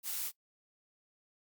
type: noise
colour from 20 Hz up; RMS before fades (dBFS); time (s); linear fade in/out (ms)
blue; -37; 0.03-0.32; 50
effects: noise-tail reverb RT60 0.1 s tail -21 dB re dry + Opus 48 kbps